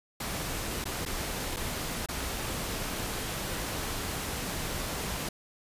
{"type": "noise with dropouts", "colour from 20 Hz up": "pink", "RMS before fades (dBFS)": -34, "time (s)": [0.2, 5.29], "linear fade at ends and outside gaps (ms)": 5, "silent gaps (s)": [[0.842, 0.854], [1.053, 1.06], [1.563, 1.567], [2.061, 2.086]], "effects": ["resampled to 32000 Hz"]}